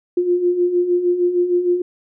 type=beating tone pair; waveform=sine; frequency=349.2 / 355.7 Hz; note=F4 / F4; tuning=0 / +32 cents; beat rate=6.5 Hz; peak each=-22 / -15 dBFS; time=0.17-1.82 s; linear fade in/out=5 ms; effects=none